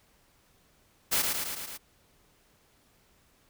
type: noise with echo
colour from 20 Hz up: white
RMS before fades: -26 dBFS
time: 1.11-1.23 s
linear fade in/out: 20 ms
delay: 110 ms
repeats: 5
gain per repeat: -3 dB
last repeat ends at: 1.78 s
effects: pink hiss -65 dBFS RMS until 3.49 s